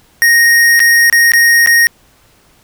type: tone with dropouts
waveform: square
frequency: 1864.7 Hz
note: A#6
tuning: in tune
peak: -6 dBFS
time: 0.22-1.87 s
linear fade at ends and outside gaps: 0 ms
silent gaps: 0.794-0.802 / 1.099-1.126 / 1.319-1.335 / 1.661-1.673 s
effects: pink hiss -49 dBFS RMS until 2.63 s